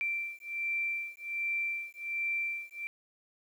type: beating tone pair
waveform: sine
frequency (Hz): 2349 / 2350.3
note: D7 / D7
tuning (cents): 0 / +1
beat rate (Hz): 1.3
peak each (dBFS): -35 / -35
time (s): 0.01-2.87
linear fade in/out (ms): 0
effects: 10-bit